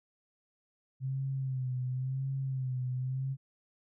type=tone with vibrato; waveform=sine; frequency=130.81 Hz; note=C3; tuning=in tune; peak=-31 dBFS; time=1-3.37 s; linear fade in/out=50 ms; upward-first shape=sine; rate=0.94 Hz; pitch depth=58 cents each way; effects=none

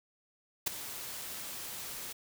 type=noise with ADSR envelope; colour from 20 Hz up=white; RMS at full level=-27 dBFS; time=0.66-2.13 s; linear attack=13 ms; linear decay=8 ms; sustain=-15 dB; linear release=11 ms; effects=none

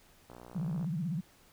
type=click train; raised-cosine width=1 ms; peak=-35 dBFS; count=34; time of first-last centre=0.3-0.845 s; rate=60.6 Hz
type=tone with vibrato; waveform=sine; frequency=166.1 Hz; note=E3; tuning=13 cents sharp; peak=-31 dBFS; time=0.55-1.21 s; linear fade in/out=10 ms; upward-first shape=sine; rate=16 Hz; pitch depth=230 cents each way
effects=pink hiss -62 dBFS RMS until 1.52 s

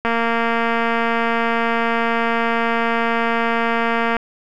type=click train; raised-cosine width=0.5 ms; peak=-5 dBFS; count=952; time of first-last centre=0.05-4.167 s; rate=231 Hz; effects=none

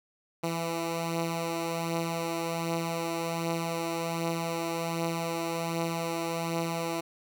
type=beating tone pair; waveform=10% pulse; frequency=166.4 / 167.7 Hz; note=E3 / E3; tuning=+17 / +30 cents; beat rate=1.3 Hz; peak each=-22 / -29 dBFS; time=0.43-7.01 s; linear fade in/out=10 ms; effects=none

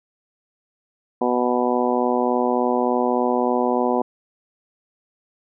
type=harmonic tone; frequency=123.4 Hz; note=B2; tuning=1 cent flat; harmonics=2 / 3 / 4 / 5 / 6 / 7 / 8; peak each=-23 / -24 / -24 / -27 / -25 / -28 / -27 dBFS; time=1.21-4.02 s; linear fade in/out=5 ms; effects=none

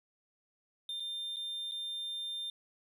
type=tone with dropouts; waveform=triangle; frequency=3600 Hz; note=A7; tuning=39 cents sharp; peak=-35 dBFS; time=0.89-2.5 s; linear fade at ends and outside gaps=2 ms; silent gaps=0.999-1.003 / 1.361-1.367 / 1.713-1.719 s; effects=none

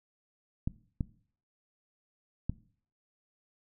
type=clicks; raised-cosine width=5 ms; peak=-18 dBFS; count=3; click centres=0.675 / 1.008 / 2.496 s; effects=noise-tail reverb RT60 0.5 s tail -19 dB re dry

